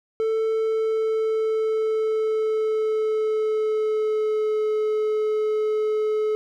triangle tone with pitch glide, 443 to 429.4 Hz, A4 to A4, +12 to -42 cents, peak -18 dBFS, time 0.2-6.35 s, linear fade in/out 0 ms, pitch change -54 cents, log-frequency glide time 0.5-4.65 s, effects none

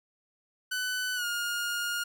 sawtooth tone with pitch glide, 1500 to 1421.5 Hz, F#6 to F6, +23 to +30 cents, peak -26 dBFS, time 0.71-2.04 s, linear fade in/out 10 ms, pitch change -93 cents, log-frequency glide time 1.15-1.25 s, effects none

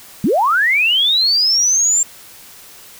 sine linear sweep, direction up, 162.5 to 7410 Hz, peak -11 dBFS, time 0.24-2.03 s, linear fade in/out 2 ms, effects white hiss -40 dBFS RMS until 2.99 s

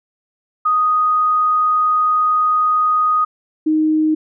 sine tone pair in turn, 1244.5 / 311.1 Hz, D#6 / D#4, 0 / 0 cents, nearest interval 2 octaves, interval 2400 cents, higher first, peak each -12 dBFS, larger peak neither, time 0.65-3.25 / 3.66-4.15 s, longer first, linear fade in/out 10 ms, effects none

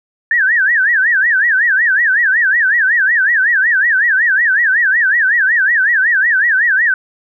sine tone with vibrato, 1709 Hz, G#6, 49 cents sharp, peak -9 dBFS, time 0.31-6.94 s, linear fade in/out 2 ms, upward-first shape sine, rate 5.4 Hz, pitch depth 220 cents each way, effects none

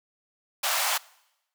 pink high-pass noise, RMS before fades -26 dBFS, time 0.63-0.98 s, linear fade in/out 10 ms, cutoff 650 Hz, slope 48 dB/octave, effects noise-tail reverb RT60 0.9 s tail -23 dB re dry

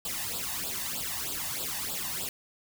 white noise with flanger, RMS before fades -34 dBFS, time 0.05-2.29 s, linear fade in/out 2 ms, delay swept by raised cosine 0.24 to 1.12 ms, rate 3.2 Hz, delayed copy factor +0.8, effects none

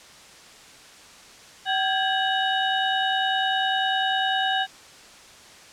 sine tone cluster, 765 / 1607 / 1677 / 2942 / 3746 Hz, G5 / G6 / G#6 / F#7 / A#7, -42 / +43 / +16 / -11 / +8 cents, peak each -24 / -28 / -31 / -28 / -30 dBFS, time 1.65-4.67 s, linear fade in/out 50 ms, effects white hiss -47 dBFS RMS until 5.72 s + low-pass 7000 Hz 12 dB/octave

